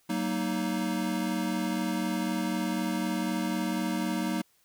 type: chord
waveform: square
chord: D# minor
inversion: first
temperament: equal with one note detuned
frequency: 189.1 / 233.1 / 311.1 Hz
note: F#3 / A#3 / D#4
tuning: +38 / 0 / 0 cents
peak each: -33 dBFS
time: 0.09-4.42 s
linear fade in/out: 10 ms
effects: white hiss -67 dBFS RMS until 4.64 s